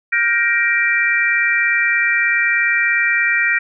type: chord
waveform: sine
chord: G minor seventh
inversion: third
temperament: just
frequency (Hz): 1411.2 / 1568 / 1881.6 / 2352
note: F6 / G6 / Bb6 / D7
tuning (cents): +18 / 0 / +16 / +2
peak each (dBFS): -22 / -22 / -16 / -18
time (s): 0.12-3.59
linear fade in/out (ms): 10
effects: none